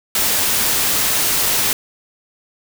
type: noise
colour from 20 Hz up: white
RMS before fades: -17 dBFS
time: 0.15-1.73 s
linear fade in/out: 2 ms
effects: none